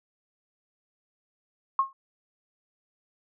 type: tone with exponential decay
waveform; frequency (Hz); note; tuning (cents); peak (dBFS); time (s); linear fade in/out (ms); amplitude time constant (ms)
sine; 1079; C#6; -47; -16; 1.79-1.93; 2; 29
effects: none